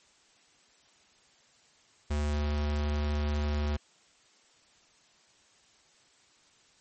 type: tone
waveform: square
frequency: 74 Hz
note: D2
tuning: 14 cents sharp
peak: -28 dBFS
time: 2.1-3.77 s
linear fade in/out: 10 ms
effects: white hiss -63 dBFS RMS until 6.8 s + MP3 32 kbps